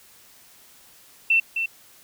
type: tone with echo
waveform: sine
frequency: 2687 Hz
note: E7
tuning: 33 cents sharp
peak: -15 dBFS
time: 1.3-1.4 s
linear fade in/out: 5 ms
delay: 260 ms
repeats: 1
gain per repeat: -7 dB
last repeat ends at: 1.66 s
effects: white hiss -52 dBFS RMS until 2.03 s